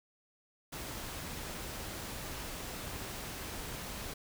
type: noise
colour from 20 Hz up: pink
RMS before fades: -42 dBFS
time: 0.72-4.14 s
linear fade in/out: 10 ms
effects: none